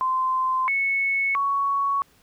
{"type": "tone with pitch steps", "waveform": "sine", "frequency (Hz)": [1037, 2204, 1115], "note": ["C6", "C#7", "C#6"], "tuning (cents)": [-16, -11, 10], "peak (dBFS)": -20, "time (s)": [0.01, 2.02], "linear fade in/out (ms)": 0, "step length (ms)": 670, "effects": ["pink hiss -59 dBFS RMS until 2.22 s"]}